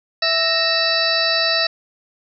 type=harmonic tone with a mistuned harmonic; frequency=659.3 Hz; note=E5; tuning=in tune; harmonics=1 / 2 / 3 / 4 / 6 / 7 / 8; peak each=-23 / -27 / -23 / -26 / -21 / -22 / -24 dBFS; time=0.22-1.67 s; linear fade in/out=5 ms; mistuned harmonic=3; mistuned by=-110 cents; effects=none